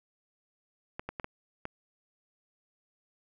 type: clicks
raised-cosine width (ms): 0.5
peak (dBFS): -21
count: 5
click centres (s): 0.995 / 1.09 / 1.198 / 1.244 / 1.654
effects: none